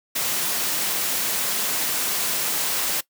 white noise, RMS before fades -24 dBFS, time 0.15-3.01 s, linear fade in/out 10 ms, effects noise-tail reverb RT60 0.1 s tail -20 dB re dry + high-pass 150 Hz 12 dB/octave

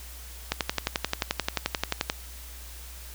click train, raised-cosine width 0.2 ms, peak -7 dBFS, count 19, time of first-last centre 0.52-2.099 s, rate 11.4 Hz, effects added 60 Hz sine -42 dBFS peak until 3.14 s + white hiss -46 dBFS RMS until 3.14 s

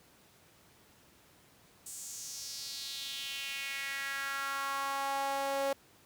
sawtooth tone with high-pass filter sweep, 275.2 Hz, C#4, 12 cents flat, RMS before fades -37 dBFS, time 1.86-5.73 s, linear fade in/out 5 ms, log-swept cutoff 8100 to 560 Hz, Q 3.2, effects pink hiss -62 dBFS RMS until 6.05 s + high-pass 80 Hz 12 dB/octave

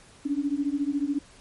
sine beating tone pair, 278.6 / 292.6 Hz, C#4 / D4, +9 / -6 cents, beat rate 14 Hz, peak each -27 dBFS, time 0.25-1.19 s, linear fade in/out 10 ms, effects pink hiss -53 dBFS RMS until 1.4 s + MP3 48 kbps

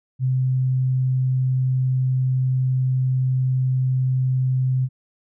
sine tone, 129.4 Hz, C3, 19 cents flat, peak -17 dBFS, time 0.19-4.89 s, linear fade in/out 50 ms, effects none

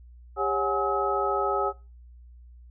sine tone cluster, 399.7 / 551 / 738 / 832 / 1282 Hz, G4 / C#5 / F#5 / G#5 / E6, +34 / -11 / -5 / +3 / -49 cents, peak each -29 / -31 / -31 / -30 / -28 dBFS, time 0.36-1.73 s, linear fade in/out 50 ms, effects noise-tail reverb RT60 0.3 s tail -21 dB re dry + added 60 Hz sine -46 dBFS peak until 2.7 s

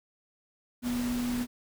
sine tone in noise, 243.8 Hz, B3, 22 cents flat, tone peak -28 dBFS, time 0.82-1.47 s, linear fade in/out 50 ms, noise pink, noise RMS -39 dBFS, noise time 0.82-1.47 s, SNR +8 dB, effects none

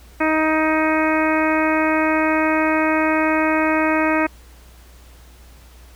harmonic tone, 313.7 Hz, D#4, 14 cents sharp, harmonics 1 / 2 / 3 / 4 / 5 / 6 / 7 / 8, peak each -19 / -22 / -24 / -25 / -26 / -27 / -27 / -28 dBFS, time 0.2-4.27 s, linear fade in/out 10 ms, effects added 60 Hz sine -43 dBFS peak until 5.95 s + pink hiss -50 dBFS RMS until 5.95 s

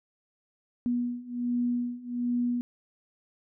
sine beating tone pair, 242 / 243.3 Hz, B3 / B3, -35 / -26 cents, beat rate 1.3 Hz, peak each -31 / -29 dBFS, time 0.86-2.61 s, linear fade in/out 0 ms, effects none

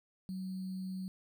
sine tone with sample-and-hold, 187.4 Hz, F#3, 22 cents sharp, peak -37 dBFS, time 0.29-1.08 s, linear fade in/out 0 ms, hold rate 4410 Hz, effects none

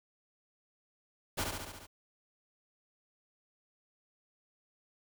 pink noise with echo, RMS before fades -33 dBFS, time 1.37-1.45 s, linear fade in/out 20 ms, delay 70 ms, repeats 6, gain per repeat -3 dB, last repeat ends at 1.87 s, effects none

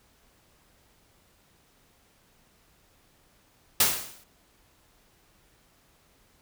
white noise with exponential decay, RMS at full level -18 dBFS, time 3.8-4.24 s, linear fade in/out 5 ms, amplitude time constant 94 ms, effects pink hiss -63 dBFS RMS until 6.41 s

